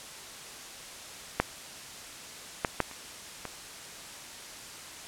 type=clicks; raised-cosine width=0.5 ms; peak=-7 / -10 / -9 / -29 / -21 dBFS; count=5; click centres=1.4 / 2.648 / 2.803 / 2.913 / 3.453 s; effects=white hiss -44 dBFS RMS until 5.07 s + low-pass 9000 Hz 12 dB/octave